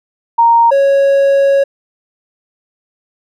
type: tone pair in turn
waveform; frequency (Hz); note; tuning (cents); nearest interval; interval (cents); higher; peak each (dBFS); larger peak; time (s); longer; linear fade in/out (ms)
sine / triangle; 930 / 553; A#5 / C#5; -4 / -4; major sixth; 900; first; -5; neither; 0.38-0.71 / 0.71-1.64; second; 10
effects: none